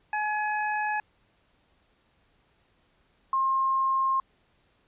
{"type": "tone pair in turn", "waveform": ["25% pulse", "sine"], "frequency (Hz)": [846, 1065.9], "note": ["G#5", "C6"], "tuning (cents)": [32, 32], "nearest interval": "major third", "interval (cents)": 400, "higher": "second", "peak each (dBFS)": -22, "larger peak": "neither", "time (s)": [[0.13, 1], [3.33, 4.2]], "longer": "neither", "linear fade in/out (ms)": 2, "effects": ["pink hiss -67 dBFS RMS until 4.87 s", "resampled to 8000 Hz"]}